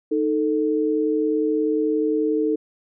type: tone pair together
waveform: sine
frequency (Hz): 310.3 / 441.6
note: D#4 / A4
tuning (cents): -5 / +6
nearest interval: tritone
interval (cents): 611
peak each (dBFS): -21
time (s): 0.11-2.56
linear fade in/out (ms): 10
effects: none